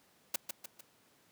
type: noise with echo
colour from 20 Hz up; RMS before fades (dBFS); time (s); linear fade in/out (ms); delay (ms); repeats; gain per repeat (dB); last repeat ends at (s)
white; -32; 0.34-0.36; 5; 150; 3; -6; 0.81
effects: pink hiss -67 dBFS RMS until 1.31 s + high-pass 150 Hz 12 dB/octave